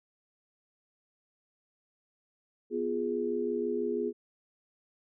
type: chord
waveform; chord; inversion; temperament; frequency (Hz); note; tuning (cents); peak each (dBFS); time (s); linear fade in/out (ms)
sine; F diminished; second; equal; 246.9 / 349.2 / 415.3; Cb4 / F4 / Ab4; 0 / 0 / 0; -35 / -34 / -31; 2.7-4.13; 50
effects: none